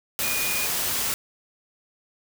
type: tone in noise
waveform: sine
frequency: 2451 Hz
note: D#7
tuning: 27 cents flat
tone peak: -29 dBFS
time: 0.23-0.66 s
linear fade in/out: 0 ms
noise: white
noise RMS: -26 dBFS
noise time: 0.19-1.14 s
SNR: -6 dB
effects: none